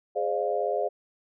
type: chord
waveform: sine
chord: D half-diminished seventh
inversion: second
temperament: equal with one note detuned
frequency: 415.3 / 523.3 / 602.1 / 698.5 Hz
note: Ab4 / C5 / D5 / F5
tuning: 0 / 0 / +43 / 0 cents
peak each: -30 dBFS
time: 0.15-0.89 s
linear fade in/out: 20 ms
effects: none